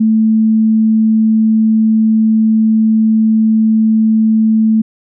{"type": "tone", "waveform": "sine", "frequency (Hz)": 220, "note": "A3", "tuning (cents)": 0, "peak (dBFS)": -7, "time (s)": [0, 4.82], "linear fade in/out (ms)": 10, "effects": []}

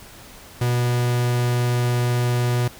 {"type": "tone", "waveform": "45% pulse", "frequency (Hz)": 122, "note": "B2", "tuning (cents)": -21, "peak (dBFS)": -18, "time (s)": [0.61, 2.68], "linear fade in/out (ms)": 5, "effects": ["pink hiss -43 dBFS RMS until 2.79 s"]}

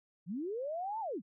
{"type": "linear two-way sweep", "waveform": "sine", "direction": "up then down", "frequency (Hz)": [151, 915, 151], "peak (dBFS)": -35, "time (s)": [0.26, 1.22], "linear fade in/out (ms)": 50, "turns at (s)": 1, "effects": []}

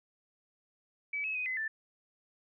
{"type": "tone with pitch steps", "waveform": "sine", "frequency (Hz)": [2291, 2576, 2502, 2035, 1767], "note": ["D7", "E7", "D#7", "C7", "A6"], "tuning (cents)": [-44, -41, 9, -49, 7], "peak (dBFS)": -32, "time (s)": [1.13, 1.68], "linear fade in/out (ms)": 5, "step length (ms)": 110, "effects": []}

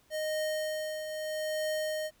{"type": "tone with tremolo", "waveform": "square", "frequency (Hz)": 619, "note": "D#5", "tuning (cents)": -9, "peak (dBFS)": -30, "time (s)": [0.1, 2.11], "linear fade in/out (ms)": 50, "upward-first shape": "triangle", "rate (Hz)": 0.78, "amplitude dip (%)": 55, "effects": ["pink hiss -66 dBFS RMS until 2.2 s"]}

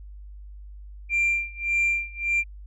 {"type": "tone with tremolo", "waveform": "sine", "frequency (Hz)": 2373, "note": "D7", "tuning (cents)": 17, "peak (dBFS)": -17, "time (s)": [1.09, 2.44], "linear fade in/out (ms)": 50, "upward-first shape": "sine", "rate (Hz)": 1.7, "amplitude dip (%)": 95, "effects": ["tanh soft clip ceiling -17 dBFS", "added 50 Hz sine -39 dBFS peak until 2.66 s"]}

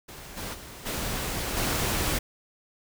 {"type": "noise with level steps", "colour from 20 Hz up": "pink", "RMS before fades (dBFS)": [-43, -35, -43, -31, -27], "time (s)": [0.08, 2.19], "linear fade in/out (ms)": 10, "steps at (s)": [0.36, 0.53, 0.85, 1.56], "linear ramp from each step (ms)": 20, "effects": []}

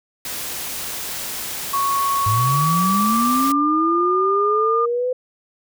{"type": "noise", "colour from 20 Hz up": "white", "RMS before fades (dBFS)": -28, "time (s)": [0.25, 3.52], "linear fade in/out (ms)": 2}
{"type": "tone with pitch glide", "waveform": "sine", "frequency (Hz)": [1108.7, 1209], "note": ["C#6", "D6"], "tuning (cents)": [0, 50], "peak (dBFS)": -17, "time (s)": [1.73, 4.86], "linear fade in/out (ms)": 10, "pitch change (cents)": 150, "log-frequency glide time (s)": [2.22, 3.78]}
{"type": "linear sweep", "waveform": "sine", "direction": "up", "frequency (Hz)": [99.9, 509], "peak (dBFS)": -18, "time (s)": [2.26, 5.13], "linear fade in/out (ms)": 5}
{"effects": []}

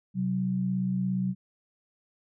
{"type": "tone pair together", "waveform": "sine", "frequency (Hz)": [130, 187.21], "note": ["C3", "F#3"], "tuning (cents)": [-11, 21], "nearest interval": "tritone", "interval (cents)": 632, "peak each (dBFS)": [-32, -26], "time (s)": [0.14, 1.35], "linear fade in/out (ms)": 50, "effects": []}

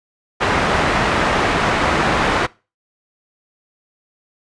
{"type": "low-pass noise", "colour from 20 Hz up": "white", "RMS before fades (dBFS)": -17, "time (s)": [0.4, 2.47], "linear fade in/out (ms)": 20, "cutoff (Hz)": 1500, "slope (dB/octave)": 12, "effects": ["noise-tail reverb RT60 0.3 s tail -22 dB re dry", "resampled to 22050 Hz"]}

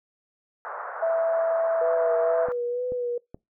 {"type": "band-pass noise", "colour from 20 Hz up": "white", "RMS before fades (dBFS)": -35, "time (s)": [0.65, 2.52], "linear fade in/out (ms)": 0, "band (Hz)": [500, 1500], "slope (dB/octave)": 48}
{"type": "tone", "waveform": "sine", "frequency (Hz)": 659.3, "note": "E5", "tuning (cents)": 0, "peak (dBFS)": -20, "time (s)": [1.02, 2.46], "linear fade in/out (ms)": 10}
{"type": "tone with vibrato", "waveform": "sine", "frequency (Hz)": 490, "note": "B4", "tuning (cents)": -14, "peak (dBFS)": -25, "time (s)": [1.81, 3.18], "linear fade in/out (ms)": 5, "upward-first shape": "sine", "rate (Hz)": 2.1, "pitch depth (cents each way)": 34}
{"type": "clicks", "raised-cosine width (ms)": 2, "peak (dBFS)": -25, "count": 3, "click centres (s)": [2.486, 2.921, 3.345]}
{"effects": ["noise-tail reverb RT60 0.2 s tail -24 dB re dry"]}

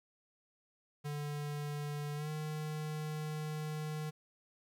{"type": "tone with pitch glide", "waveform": "square", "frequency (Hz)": [146.83, 153.42], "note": ["D3", "D#3"], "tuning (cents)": [0, -24], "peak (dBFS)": -38, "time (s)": [1.04, 4.11], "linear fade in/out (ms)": 20, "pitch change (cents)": 76, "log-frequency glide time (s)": [2.15, 2.29], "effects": ["12-bit"]}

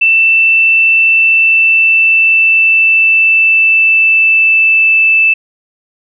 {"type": "tone with pitch glide", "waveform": "sine", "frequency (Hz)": [2665, 2639], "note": ["E7", "E7"], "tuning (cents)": [18, 1], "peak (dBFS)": -5, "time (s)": [0.01, 5.34], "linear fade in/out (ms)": 10, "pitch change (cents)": -17, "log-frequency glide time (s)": [1.05, 5.08], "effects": []}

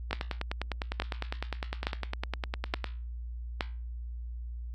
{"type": "two click trains", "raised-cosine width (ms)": 0.3, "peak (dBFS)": [-12, -16], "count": [5, 28], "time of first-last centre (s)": [[0.13, 3.608], [0.11, 2.843]], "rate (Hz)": [1.15, 9.88], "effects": ["added 59 Hz sine -36 dBFS peak until 4.74 s", "Opus 48 kbps"]}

